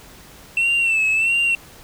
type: tone with vibrato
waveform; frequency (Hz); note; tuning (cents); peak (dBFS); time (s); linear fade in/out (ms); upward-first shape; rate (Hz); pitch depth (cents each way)
sine; 2678; E7; +27; -13; 0.57-1.55; 2; sine; 1.5; 65
effects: tanh soft clip ceiling -14 dBFS + pink hiss -44 dBFS RMS until 1.83 s